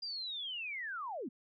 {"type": "linear sweep", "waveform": "sine", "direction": "down", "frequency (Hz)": [4851, 196], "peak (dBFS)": -38, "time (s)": [0.02, 1.29], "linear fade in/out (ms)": 10, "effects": []}